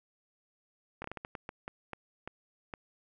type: slowing click train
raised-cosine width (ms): 0.5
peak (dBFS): -24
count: 12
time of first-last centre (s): 1.02-2.738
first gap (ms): 23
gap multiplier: 1.35
effects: none